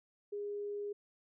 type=tone; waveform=sine; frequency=410 Hz; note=G#4; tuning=22 cents flat; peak=-37 dBFS; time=0.32-0.93 s; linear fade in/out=10 ms; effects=none